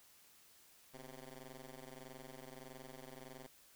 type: ring-modulated tone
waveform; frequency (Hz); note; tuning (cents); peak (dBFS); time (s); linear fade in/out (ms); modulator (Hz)
10% pulse; 130.81; C3; 0; -40; 0.93-3.47; 10; 120
effects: white hiss -65 dBFS RMS until 3.75 s